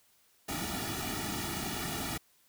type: noise with comb filter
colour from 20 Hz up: pink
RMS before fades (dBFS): -36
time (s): 0.48-2.18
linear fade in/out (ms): 10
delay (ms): 1.9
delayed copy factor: -1
effects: white hiss -67 dBFS RMS until 2.48 s